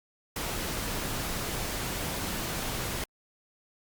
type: noise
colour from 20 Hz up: pink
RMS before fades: -33 dBFS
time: 0.36-3.04 s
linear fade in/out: 2 ms
effects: Opus 48 kbps